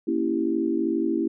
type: chord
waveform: sine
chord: A# diminished seventh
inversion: none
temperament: equal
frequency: 233.1 / 277.2 / 329.6 / 392 Hz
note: A#3 / C#4 / E4 / G4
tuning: 0 / 0 / 0 / 0 cents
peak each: -29 / -28 / -24 / -30 dBFS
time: 0.07-1.28 s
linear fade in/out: 10 ms
effects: none